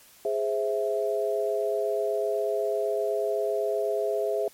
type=chord; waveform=sine; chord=Ab augmented; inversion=none; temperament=equal; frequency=415.3 / 523.3 / 659.3 Hz; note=Ab4 / C5 / E5; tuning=0 / 0 / 0 cents; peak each=-27 / -31 / -28 dBFS; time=0.25-4.48 s; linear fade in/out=2 ms; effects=white hiss -54 dBFS RMS until 4.53 s + MP3 64 kbps

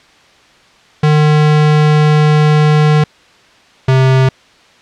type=tone pair in turn; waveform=square; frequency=151.5 / 131.54 Hz; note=D#3 / C3; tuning=-46 / +10 cents; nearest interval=major second; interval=244 cents; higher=first; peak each=-7 dBFS; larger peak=neither; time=1.03-3.04 / 3.88-4.29 s; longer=first; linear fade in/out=5 ms; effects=white hiss -45 dBFS RMS until 4.81 s + low-pass 4000 Hz 12 dB/octave

